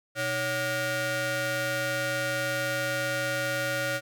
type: ring-modulated tone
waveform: sawtooth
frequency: 435.5 Hz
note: A4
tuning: 18 cents flat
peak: -20 dBFS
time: 0.15-4.01 s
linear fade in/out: 50 ms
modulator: 996 Hz
effects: none